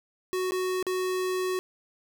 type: tone with dropouts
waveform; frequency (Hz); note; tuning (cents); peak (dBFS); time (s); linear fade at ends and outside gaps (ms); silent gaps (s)
square; 370; F#4; 0; -27; 0.33-1.59; 0; 0.509-0.52 / 0.827-0.867
effects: none